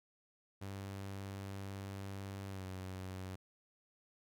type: tone with pitch glide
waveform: sawtooth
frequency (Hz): 98 to 93.68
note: G2 to F#2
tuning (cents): 0 to +22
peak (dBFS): -39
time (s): 0.61-3.36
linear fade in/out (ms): 10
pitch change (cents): -78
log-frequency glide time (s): 2.49-2.65
effects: none